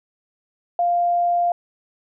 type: tone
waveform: sine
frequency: 698 Hz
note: F5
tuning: 1 cent flat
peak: -16 dBFS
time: 0.79-1.52 s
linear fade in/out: 2 ms
effects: none